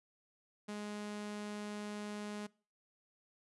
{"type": "tone", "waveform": "sawtooth", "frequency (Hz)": 208.3, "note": "G#3", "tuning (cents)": 5, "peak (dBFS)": -37, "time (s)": [0.68, 2.47], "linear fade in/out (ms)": 10, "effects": ["noise-tail reverb RT60 0.4 s tail -23 dB re dry", "resampled to 24000 Hz"]}